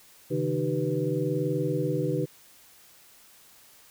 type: tone cluster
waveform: sine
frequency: 136.1 / 156.7 / 307.1 / 385 / 492 Hz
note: C#3 / D#3 / D#4 / G4 / B4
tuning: -31 / +13 / -23 / -31 / -7 cents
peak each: -31 dBFS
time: 0.3-2.26 s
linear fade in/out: 20 ms
effects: white hiss -55 dBFS RMS until 3.9 s